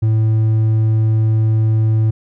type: tone with hard clipping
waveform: sine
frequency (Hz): 110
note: A2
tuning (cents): 0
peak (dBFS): -12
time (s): 0.02-2.11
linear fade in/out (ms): 10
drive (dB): 3
effects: none